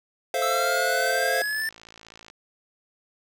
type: chord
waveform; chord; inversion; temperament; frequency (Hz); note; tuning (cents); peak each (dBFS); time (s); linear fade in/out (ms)
square; F major seventh; first; equal; 440 / 523.3 / 659.3 / 698.5; A4 / C5 / E5 / F5; 0 / 0 / 0 / 0; -33 / -28 / -32 / -28; 0.34-1.42; 2
type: exponential sweep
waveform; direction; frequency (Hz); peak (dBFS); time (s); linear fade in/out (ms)
square; up; 1309 to 1784; -26; 0.42-1.69; 2
type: click train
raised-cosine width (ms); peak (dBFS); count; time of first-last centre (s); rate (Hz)
0.2; -28; 74; 0.99-2.301; 55.7
effects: none